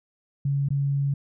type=tone with dropouts; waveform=sine; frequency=140 Hz; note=C#3; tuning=18 cents sharp; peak=-21 dBFS; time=0.45-1.14 s; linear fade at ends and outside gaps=5 ms; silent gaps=0.687-0.704 s; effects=none